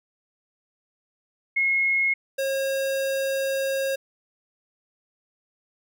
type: tone pair in turn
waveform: sine / square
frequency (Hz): 2164 / 541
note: C#7 / C#5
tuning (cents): -42 / -42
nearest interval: 2 octaves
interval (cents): 2400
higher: first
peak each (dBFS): -19 / -24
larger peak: first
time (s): 1.56-2.14 / 2.38-3.96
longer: second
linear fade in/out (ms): 10
effects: none